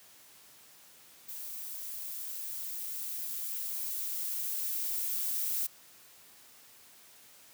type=noise with level ramp; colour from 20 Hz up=violet; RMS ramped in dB=-42 to -32 dBFS; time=1.28-5.67 s; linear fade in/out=10 ms; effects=white hiss -57 dBFS RMS until 7.53 s + high-pass 80 Hz 12 dB/octave